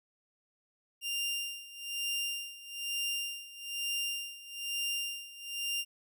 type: tone with tremolo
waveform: sawtooth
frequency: 2794 Hz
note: F7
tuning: in tune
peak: -28 dBFS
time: 1.01-5.85 s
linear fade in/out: 50 ms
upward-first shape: sine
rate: 1.1 Hz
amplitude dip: 85%
effects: none